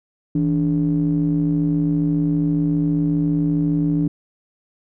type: ring-modulated tone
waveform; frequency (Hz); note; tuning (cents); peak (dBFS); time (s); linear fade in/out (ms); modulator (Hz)
triangle; 63.6; C2; -48; -11; 0.35-4.08; 5; 227
effects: none